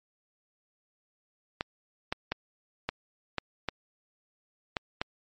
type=clicks; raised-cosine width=0.3 ms; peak=-13 dBFS; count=8; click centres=1.609 / 2.125 / 2.32 / 2.89 / 3.383 / 3.687 / 4.768 / 5.015 s; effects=MP3 32 kbps